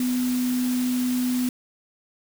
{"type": "tone in noise", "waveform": "sine", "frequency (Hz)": 250, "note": "B3", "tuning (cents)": 21, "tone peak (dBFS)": -21, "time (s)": [0, 1.49], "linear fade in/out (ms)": 2, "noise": "white", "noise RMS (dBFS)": -35, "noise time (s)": [0, 1.49], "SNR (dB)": 11, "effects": []}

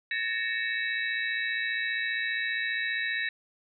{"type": "tone cluster", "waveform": "sine", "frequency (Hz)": [1723, 1838, 2236, 2628, 3865], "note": ["A6", "A#6", "C#7", "E7", "B7"], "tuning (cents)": [-37, -25, 14, -6, -38], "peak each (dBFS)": [-36, -30, -36, -38, -37], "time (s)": [0.11, 3.29], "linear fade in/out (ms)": 2, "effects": []}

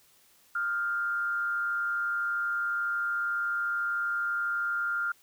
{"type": "tone with frequency modulation", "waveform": "sine", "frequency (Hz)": 1396.9, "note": "F6", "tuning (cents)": 0, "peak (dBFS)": -27, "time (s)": [0.55, 5.12], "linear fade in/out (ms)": 5, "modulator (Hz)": 152, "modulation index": 0.42, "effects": ["white hiss -62 dBFS RMS until 5.22 s"]}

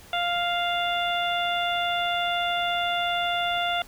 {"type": "harmonic tone", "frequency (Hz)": 698.5, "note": "F5", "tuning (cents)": 0, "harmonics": [1, 2, 3, 4, 5], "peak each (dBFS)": [-26, -30, -34, -32, -31], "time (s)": [0.13, 3.82], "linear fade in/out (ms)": 2, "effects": ["pink hiss -49 dBFS RMS until 3.87 s"]}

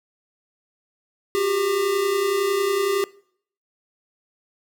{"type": "tone pair together", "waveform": "square", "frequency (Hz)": [368.4, 399.3], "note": ["F#4", "G4"], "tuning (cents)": [-7, 32], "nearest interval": "minor second", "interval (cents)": 139, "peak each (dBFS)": [-27, -21], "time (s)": [1.35, 3.04], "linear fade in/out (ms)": 0, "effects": ["noise-tail reverb RT60 0.6 s tail -22 dB re dry"]}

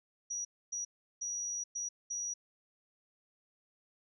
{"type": "tone bursts at uneven times", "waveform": "sine", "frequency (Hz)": 5800, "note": "F#8", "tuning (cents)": -35, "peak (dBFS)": -35, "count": 5, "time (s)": [[0.3, 0.45], [0.72, 0.85], [1.21, 1.64], [1.75, 1.89], [2.1, 2.34]], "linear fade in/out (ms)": 10, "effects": []}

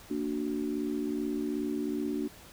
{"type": "chord", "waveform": "sine", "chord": "Bb augmented", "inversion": "none", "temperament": "equal with one note detuned", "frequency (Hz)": [231.1, 293.7, 370], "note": ["Bb3", "D4", "F#4"], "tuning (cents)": [-15, 0, 0], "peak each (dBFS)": [-35, -32, -36], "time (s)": [0.1, 2.28], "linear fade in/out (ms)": 10, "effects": ["pink hiss -52 dBFS RMS until 2.52 s"]}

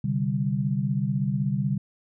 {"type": "chord", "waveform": "sine", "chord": "C suspended second", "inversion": "none", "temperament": "equal", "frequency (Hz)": [130.81, 146.83, 196], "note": ["C3", "D3", "G3"], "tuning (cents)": [0, 0, 0], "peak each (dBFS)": -27, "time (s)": [0.04, 1.78], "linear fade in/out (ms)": 5, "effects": []}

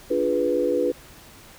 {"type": "chord", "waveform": "sine", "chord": "D diminished seventh", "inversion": "none", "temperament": "equal with one note detuned", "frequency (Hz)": [291.6, 349.2, 415.3, 493.9], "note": ["D4", "F4", "Ab4", "Cb5"], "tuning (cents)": [-12, 0, 0, 0], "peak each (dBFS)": [-27, -26, -27, -22], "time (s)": [0.1, 0.92], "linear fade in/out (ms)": 10, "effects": ["pink hiss -47 dBFS RMS until 1.58 s"]}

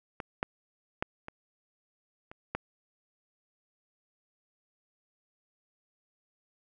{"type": "clicks", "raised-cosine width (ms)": 0.5, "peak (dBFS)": [-21, -14, -14, -25, -30, -16], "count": 6, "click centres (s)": [0.202, 0.429, 1.025, 1.284, 2.315, 2.55], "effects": []}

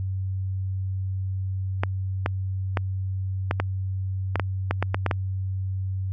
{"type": "clicks", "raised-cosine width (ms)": 0.5, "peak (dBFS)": -8, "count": 12, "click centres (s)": [1.835, 2.261, 2.772, 3.511, 3.6, 4.357, 4.397, 4.71, 4.826, 4.945, 5.063, 5.112], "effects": ["added 95 Hz sine -25 dBFS peak until 6.12 s"]}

